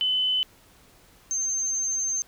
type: tone pair in turn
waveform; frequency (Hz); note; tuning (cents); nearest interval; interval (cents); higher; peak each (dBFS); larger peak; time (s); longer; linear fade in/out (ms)
sine; 3023 / 6306; F#7 / G8; +36 / +9; octave + minor second; 1273; second; -21 / -24; first; 0.01-0.43 / 1.31-2.22; second; 0
effects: pink hiss -56 dBFS RMS until 2.27 s